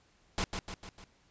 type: noise with echo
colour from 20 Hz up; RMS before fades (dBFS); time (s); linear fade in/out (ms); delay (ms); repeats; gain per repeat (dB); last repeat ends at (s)
pink; -31; 0.38-0.44; 0; 150; 4; -5; 1.04
effects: pink hiss -67 dBFS RMS until 1.3 s + resampled to 16000 Hz